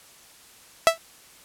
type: tone with exponential decay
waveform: sawtooth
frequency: 659 Hz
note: E5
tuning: 1 cent flat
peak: -6 dBFS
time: 0.87-0.98 s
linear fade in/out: 0 ms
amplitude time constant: 23 ms
effects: white hiss -51 dBFS RMS until 1.44 s + low-pass 12000 Hz 12 dB/octave